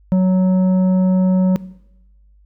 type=tone with tanh clipping; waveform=triangle; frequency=185.6 Hz; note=F#3; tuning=6 cents sharp; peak=-12 dBFS; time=0.12-1.56 s; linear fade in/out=0 ms; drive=12 dB; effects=noise-tail reverb RT60 0.9 s tail -19 dB re dry + added 50 Hz sine -47 dBFS peak until 2.45 s